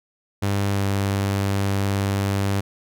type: tone with pitch glide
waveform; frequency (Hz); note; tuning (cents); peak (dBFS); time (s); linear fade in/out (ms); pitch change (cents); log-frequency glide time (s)
sawtooth; 100 to 98.91; G2 to G2; +35 to +16; -16; 0.42-2.61; 10; -19; 0.7-0.85
effects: none